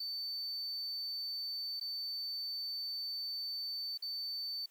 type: tone with dropouts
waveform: triangle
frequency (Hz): 4540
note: C#8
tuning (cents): +41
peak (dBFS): -36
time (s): 0-4.66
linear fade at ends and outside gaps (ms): 5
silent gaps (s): 1.799-1.81 / 3.976-4.022
effects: white hiss -69 dBFS RMS until 4.7 s + high-pass 400 Hz 12 dB/octave